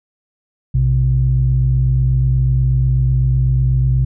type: tone pair together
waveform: sine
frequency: 60.3 / 128.44 Hz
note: B1 / C3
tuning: -41 / -32 cents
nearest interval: octave + minor second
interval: 1309 cents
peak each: -15 / -12 dBFS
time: 0.74-4.05 s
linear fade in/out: 10 ms
effects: tanh soft clip ceiling -4 dBFS